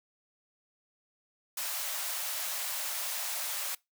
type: high-pass noise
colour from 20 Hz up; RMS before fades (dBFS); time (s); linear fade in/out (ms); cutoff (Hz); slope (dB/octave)
white; -35; 1.57-3.75; 5; 540; 96
effects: noise-tail reverb RT60 0.2 s tail -23 dB re dry